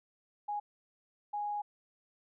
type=tone bursts at uneven times; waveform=sine; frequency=828 Hz; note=G#5; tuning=5 cents flat; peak=-33 dBFS; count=2; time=0.48-0.6 / 1.33-1.62 s; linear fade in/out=10 ms; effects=none